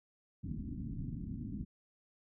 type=low-pass noise; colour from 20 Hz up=white; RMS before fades=-41 dBFS; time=0.43-1.65 s; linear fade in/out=20 ms; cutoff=270 Hz; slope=48 dB/octave; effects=none